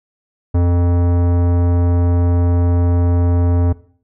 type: tone with tanh clipping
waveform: sine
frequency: 87.31 Hz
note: F2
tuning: in tune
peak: -13 dBFS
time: 0.54-3.73 s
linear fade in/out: 10 ms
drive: 18 dB
effects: noise-tail reverb RT60 0.5 s tail -18 dB re dry